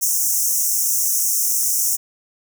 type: high-pass noise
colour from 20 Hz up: pink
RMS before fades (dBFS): -19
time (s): 0.01-1.97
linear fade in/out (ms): 20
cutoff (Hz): 5600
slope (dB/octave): 96
effects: none